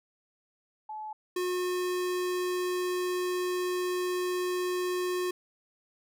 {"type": "tone pair in turn", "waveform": ["sine", "square"], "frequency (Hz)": [860, 361.6], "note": ["A5", "F#4"], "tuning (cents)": [-40, -40], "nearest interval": "octave + minor third", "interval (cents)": 1500, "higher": "first", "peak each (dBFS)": [-36, -29], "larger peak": "second", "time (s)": [[0.89, 1.13], [1.36, 5.31]], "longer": "second", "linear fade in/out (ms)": 5, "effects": []}